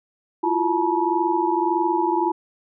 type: tone cluster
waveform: sine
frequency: 335.7 / 357.4 / 864 / 958 Hz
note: E4 / F4 / A5 / A#5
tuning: +32 / +40 / -32 / +47 cents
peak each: -23 / -25 / -23 / -24 dBFS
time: 0.43-2.32 s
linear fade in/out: 10 ms
effects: none